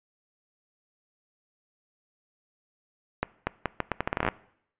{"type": "accelerating click train", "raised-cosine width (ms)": 0.5, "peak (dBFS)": -10, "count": 15, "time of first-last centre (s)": [3.23, 4.287], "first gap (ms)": 240, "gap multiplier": 0.78, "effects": ["noise-tail reverb RT60 0.7 s tail -21 dB re dry", "resampled to 8000 Hz"]}